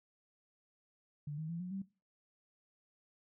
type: tone with pitch steps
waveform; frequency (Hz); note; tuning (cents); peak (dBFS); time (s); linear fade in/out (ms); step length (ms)
sine; 146.83 / 157.37 / 168.66 / 180.77 / 193.74; D3 / D#3 / E3 / F#3 / G3; 0 / +20 / +40 / -40 / -20; -38; 1.27-1.82; 5; 110
effects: noise-tail reverb RT60 0.3 s tail -19 dB re dry